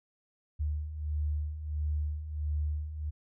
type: beating tone pair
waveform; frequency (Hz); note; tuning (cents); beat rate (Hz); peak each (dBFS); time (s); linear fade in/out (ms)
sine; 74.1 / 75.6; D2 / D#2; +16 / -49; 1.5; -37 / -31; 0.59-3.11; 20
effects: none